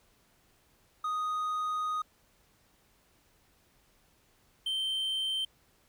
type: tone pair in turn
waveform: triangle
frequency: 1244.5 / 3118 Hz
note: D#6 / G7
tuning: 0 / -10 cents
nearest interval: octave + major third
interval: 1590 cents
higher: second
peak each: -28 dBFS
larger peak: neither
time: 1.04-2.02 / 4.66-5.45 s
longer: first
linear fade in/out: 5 ms
effects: pink hiss -67 dBFS RMS until 5.88 s